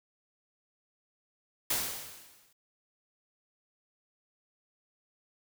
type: noise with exponential decay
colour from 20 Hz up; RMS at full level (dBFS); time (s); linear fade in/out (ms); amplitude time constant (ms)
white; -28; 1.7-2.53; 5; 180
effects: none